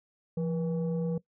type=tone pair together; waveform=sine; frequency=170.4 / 482 Hz; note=F3 / B4; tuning=-42 / -42 cents; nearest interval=octave + tritone; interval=1800 cents; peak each=-27 / -32 dBFS; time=0.37-1.18 s; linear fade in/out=5 ms; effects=noise-tail reverb RT60 0.1 s tail -20 dB re dry + tanh soft clip ceiling -24 dBFS